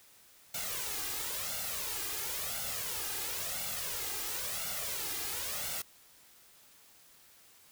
white noise with flanger, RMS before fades -37 dBFS, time 0.54-5.82 s, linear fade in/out 5 ms, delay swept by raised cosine 1.4 to 2.5 ms, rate 0.97 Hz, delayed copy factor +0.65, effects white hiss -60 dBFS RMS until 7.71 s

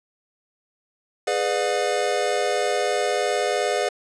square chord, G# diminished seventh, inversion none, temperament just, 415.3 / 498.4 / 598 / 717.6 Hz, G#4 / B4 / D5 / F5, 0 / +16 / +31 / +47 cents, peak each -27 dBFS, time 1.27-3.89 s, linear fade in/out 5 ms, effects resampled to 22050 Hz

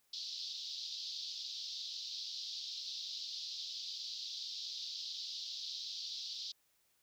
pink band-pass noise, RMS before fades -44 dBFS, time 0.13-6.52 s, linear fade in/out 5 ms, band 3600 to 5200 Hz, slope 48 dB/octave, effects white hiss -75 dBFS RMS until 7.02 s

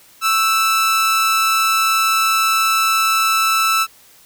sawtooth tone with amplitude modulation, 1318.5 Hz, E6, in tune, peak -8 dBFS, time 0.21-3.87 s, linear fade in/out 50 ms, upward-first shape sine, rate 223 Hz, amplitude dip 40%, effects white hiss -48 dBFS RMS until 4.25 s

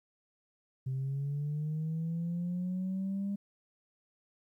sine linear sweep, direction up, 129.8 to 201.5 Hz, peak -30 dBFS, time 0.86-3.36 s, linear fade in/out 10 ms, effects tanh soft clip ceiling -29 dBFS + 12-bit

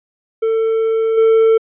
triangle tone with level steps, 447.3 Hz, A4, 28 cents sharp, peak -11 / -6 dBFS, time 0.42-1.58 s, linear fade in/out 10 ms, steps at 1.17 s, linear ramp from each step 10 ms, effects resampled to 8000 Hz

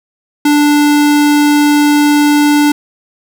square tone, 293.7 Hz, D4, in tune, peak -7 dBFS, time 0.45-2.72 s, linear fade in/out 5 ms, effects 8-bit

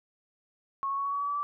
sine tone with pitch steps, 1096 / 1104.9 / 1113.9 / 1122.9 / 1132 / 1141.2 / 1150.5 / 1159.8 Hz, C#6 / C#6 / C#6 / C#6 / C#6 / C#6 / D6 / D6, -20 / -6 / +8 / +22 / +36 / +50 / -36 / -22 cents, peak -28 dBFS, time 0.83-1.43 s, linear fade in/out 0 ms, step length 75 ms, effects none

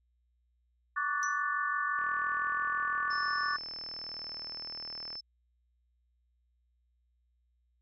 sine chord, D major seventh, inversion third, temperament equal with one note detuned, 1128.8 / 1174.7 / 1480 / 1760 Hz, C#6 / D6 / F#6 / A6, +31 / 0 / 0 / 0 cents, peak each -35 dBFS, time 0.96-3.57 s, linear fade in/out 10 ms
sine tone with exponential decay, 5920 Hz, F#8, in tune, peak -33 dBFS, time 1.23-1.42 s, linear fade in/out 0 ms, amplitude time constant 41 ms
click train, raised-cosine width 0.5 ms, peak -34 dBFS, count 126, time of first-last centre 1.99-5.155 s, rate 39.5 Hz
sine tone, 5274 Hz, E8, in tune, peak -39 dBFS, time 3.1-5.21 s, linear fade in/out 10 ms
effects added 60 Hz sine -70 dBFS peak until 7.81 s

